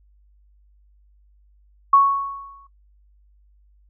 sine tone with exponential decay, 1108.7 Hz, C#6, in tune, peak -8 dBFS, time 1.93-2.67 s, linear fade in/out 5 ms, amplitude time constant 160 ms, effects noise-tail reverb RT60 0.1 s tail -19 dB re dry + added 50 Hz sine -53 dBFS peak until 3.89 s

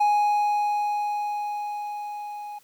triangle tone with level ramp, 830.6 Hz, G#5, in tune, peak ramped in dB -15 to -32 dBFS, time 0-2.59 s, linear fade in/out 10 ms, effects white hiss -59 dBFS RMS until 2.63 s

